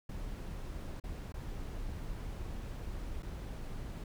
brown noise with dropouts, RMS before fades -41 dBFS, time 0.09-4.04 s, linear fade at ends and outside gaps 5 ms, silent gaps 1-1.038 / 1.323-1.34 / 3.225-3.229 s, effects none

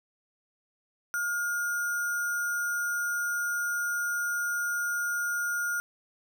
sine tone with sample-and-hold, 1425 Hz, F6, 34 cents sharp, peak -27 dBFS, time 1.14-5.8 s, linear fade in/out 0 ms, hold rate 7350 Hz, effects none

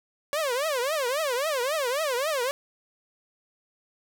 sawtooth tone with vibrato, 554.4 Hz, C#5, in tune, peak -21 dBFS, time 0.33-2.51 s, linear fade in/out 0 ms, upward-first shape triangle, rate 3.7 Hz, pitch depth 300 cents each way, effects none

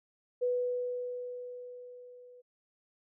sine tone with level ramp, 493.8 Hz, B4, in tune, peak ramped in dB -26 to -52 dBFS, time 0.41-2.42 s, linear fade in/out 20 ms, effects none

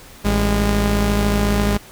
sawtooth tone pair together, 54.11 / 204.3 Hz, A1 / G#3, -28 / -28 cents, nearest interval octave + major seventh, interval 2300 cents, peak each -14 dBFS, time 0.24-1.78 s, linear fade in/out 20 ms, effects pink hiss -42 dBFS RMS until 1.91 s

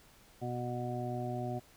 harmonic tone, 122.5 Hz, B2, 14 cents flat, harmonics 1 / 2 / 3 / 5 / 6, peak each -38 / -41 / -42 / -43 / -41 dBFS, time 0.41-1.6 s, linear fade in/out 20 ms, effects pink hiss -61 dBFS RMS until 1.76 s

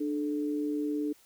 sine tone pair together, 296.8 / 434.1 Hz, D4 / A4, +18 / -23 cents, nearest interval perfect fifth, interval 659 cents, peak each -29 / -36 dBFS, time 0-1.13 s, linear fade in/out 10 ms, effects white hiss -61 dBFS RMS until 1.25 s

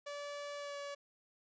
sawtooth tone with pitch glide, 577 to 569.1 Hz, D5 to C#5, -31 to +45 cents, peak -38 dBFS, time 0.06-0.95 s, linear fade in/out 10 ms, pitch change -24 cents, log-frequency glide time 0.57-0.77 s, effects resampled to 16000 Hz

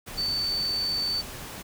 sine tone in noise, 4538 Hz, C#8, 40 cents sharp, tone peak -25 dBFS, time 0.17-1.22 s, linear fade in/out 20 ms, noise pink, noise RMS -39 dBFS, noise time 0.06-1.63 s, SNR +11 dB, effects none

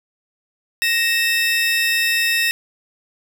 30% pulse tone pair together, 1864.6 / 2637 Hz, A#6 / E7, 0 / 0 cents, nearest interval tritone, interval 600 cents, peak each -16 dBFS, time 0.82-2.51 s, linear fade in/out 0 ms, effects none

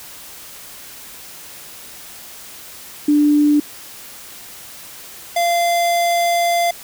sine / square tone pair in turn, 295 / 689.6 Hz, D4 / F5, +8 / -22 cents, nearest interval octave + minor third, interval 1470 cents, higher second, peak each -10 / -15 dBFS, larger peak first, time 3.08-3.6 / 5.36-6.71 s, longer second, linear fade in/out 5 ms, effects white hiss -37 dBFS RMS until 6.83 s

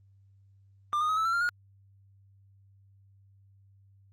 triangle tone with pitch steps, 1194 / 1231.1 / 1269.4 / 1308.9 / 1349.5 / 1391.5 / 1434.8 Hz, D6 / D#6 / D#6 / E6 / E6 / F6 / F6, +28 / -19 / +34 / -13 / +40 / -7 / +46 cents, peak -23 dBFS, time 0.93-1.49 s, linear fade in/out 0 ms, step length 80 ms, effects added 98 Hz sine -57 dBFS peak until 4.12 s + Opus 32 kbps

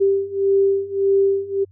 sine beating tone pair, 392 / 393.7 Hz, G4 / G4, 0 / +8 cents, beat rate 1.7 Hz, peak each -19 / -17 dBFS, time 0-1.65 s, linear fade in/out 20 ms, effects added 95 Hz sine -47 dBFS peak until 1.71 s

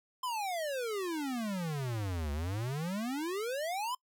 square exponential two-way sweep, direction down then up, 1046.5 to 70.3 to 1046.5 Hz, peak -34 dBFS, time 0.23-3.95 s, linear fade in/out 5 ms, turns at 2.32 s, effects noise-tail reverb RT60 0.1 s tail -24 dB re dry

